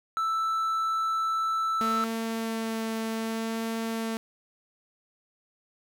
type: tone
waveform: triangle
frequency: 1321 Hz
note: E6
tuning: 3 cents sharp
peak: -23 dBFS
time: 0.17-2.04 s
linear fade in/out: 0 ms
type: tone with vibrato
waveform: sawtooth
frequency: 224.7 Hz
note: A3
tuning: 37 cents sharp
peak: -25 dBFS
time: 1.81-4.17 s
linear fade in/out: 0 ms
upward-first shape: sine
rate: 0.64 Hz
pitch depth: 10 cents each way
effects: none